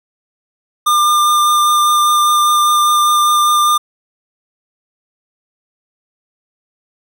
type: tone with vibrato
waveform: square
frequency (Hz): 1200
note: D6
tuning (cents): +37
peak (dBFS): -10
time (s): 0.86-3.78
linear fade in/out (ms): 10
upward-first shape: sine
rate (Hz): 5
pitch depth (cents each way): 9
effects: none